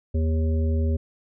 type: harmonic tone with a mistuned harmonic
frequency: 80 Hz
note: D#2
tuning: 49 cents sharp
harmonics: 1 / 3 / 5 / 7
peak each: -20 / -30 / -34 / -37 dBFS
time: 0.14-0.97 s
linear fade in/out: 10 ms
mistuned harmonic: 7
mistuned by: -35 cents
effects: none